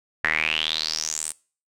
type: tone with band-pass filter sweep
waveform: sawtooth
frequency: 78.4 Hz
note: D#2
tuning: 14 cents sharp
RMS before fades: -26 dBFS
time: 0.24-1.32 s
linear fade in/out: 5 ms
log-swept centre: 1800 to 9000 Hz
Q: 7.8
effects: noise-tail reverb RT60 0.4 s tail -23 dB re dry